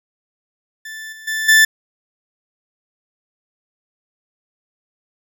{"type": "tone with level steps", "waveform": "40% pulse", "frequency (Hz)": 1760, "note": "A6", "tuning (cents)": 0, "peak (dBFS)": [-29, -35, -19, -7], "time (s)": [0.85, 1.65], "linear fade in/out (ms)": 5, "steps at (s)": [1.12, 1.27, 1.48], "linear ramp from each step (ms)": 10, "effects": []}